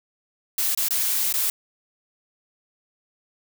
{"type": "noise with dropouts", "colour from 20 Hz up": "blue", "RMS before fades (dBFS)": -23, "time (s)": [0.58, 1.5], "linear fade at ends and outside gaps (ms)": 2, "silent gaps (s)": [[0.749, 0.774], [0.885, 0.907], [1.326, 1.339]], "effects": []}